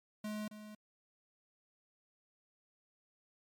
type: tone with echo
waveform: square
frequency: 212.2 Hz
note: G#3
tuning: 38 cents sharp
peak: -39 dBFS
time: 0.24-0.48 s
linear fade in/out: 5 ms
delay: 270 ms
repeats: 1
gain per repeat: -10 dB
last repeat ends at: 0.75 s
effects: MP3 96 kbps